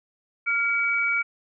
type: tone pair together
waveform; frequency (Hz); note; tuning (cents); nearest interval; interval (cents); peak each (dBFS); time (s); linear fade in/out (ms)
sine; 1396.9 / 2276; F6 / C#7; 0 / +45; minor sixth; 845; -26 / -22; 0.46-1.23; 20
effects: none